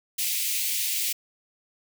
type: high-pass noise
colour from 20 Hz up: white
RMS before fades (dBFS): -27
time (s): 0.18-1.13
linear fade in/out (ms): 10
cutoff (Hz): 2100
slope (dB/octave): 48
effects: none